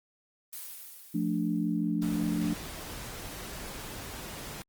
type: noise with exponential decay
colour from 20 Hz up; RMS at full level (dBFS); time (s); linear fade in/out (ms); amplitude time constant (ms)
blue; -39; 0.53-2.47; 0; 420
type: chord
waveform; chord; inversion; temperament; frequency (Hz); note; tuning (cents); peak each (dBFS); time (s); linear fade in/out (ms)
sine; D minor; first; equal; 174.61 / 220 / 293.7; F3 / A3 / D4; 0 / 0 / 0; -31; 1.14-2.54; 10
type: noise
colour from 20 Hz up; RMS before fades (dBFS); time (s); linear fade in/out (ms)
pink; -41; 2.02-4.62; 0
effects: Opus 24 kbps